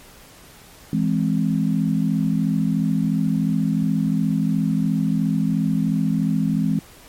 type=chord; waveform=sine; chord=E augmented; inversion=none; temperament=equal; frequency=164.81 / 207.7 / 261.6 Hz; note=E3 / G#3 / B#3; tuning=0 / 0 / 0 cents; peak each=-21 / -21 / -23 dBFS; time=0.93-6.79 s; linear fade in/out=2 ms; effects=pink hiss -46 dBFS RMS until 7.08 s + MP3 64 kbps